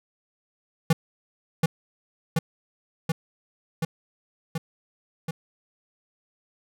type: tone with echo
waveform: square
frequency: 162.8 Hz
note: E3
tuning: 21 cents flat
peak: -16 dBFS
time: 0.9-0.93 s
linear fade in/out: 5 ms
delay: 730 ms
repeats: 6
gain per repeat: -2 dB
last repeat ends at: 5.31 s
effects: none